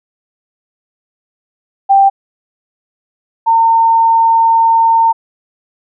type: tone pair in turn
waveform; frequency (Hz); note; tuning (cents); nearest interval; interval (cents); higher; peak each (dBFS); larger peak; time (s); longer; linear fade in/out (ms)
sine; 786 / 910; G5 / A#5; +4 / -42; minor third; 254; second; -4 / -6; first; 1.89-2.1 / 3.46-5.13; second; 20
effects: none